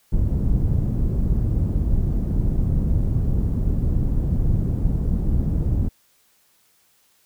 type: low-pass noise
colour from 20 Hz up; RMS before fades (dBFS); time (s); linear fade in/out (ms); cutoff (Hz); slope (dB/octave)
pink; -20; 0.12-5.89; 10; 170; 12
effects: white hiss -61 dBFS RMS until 7.25 s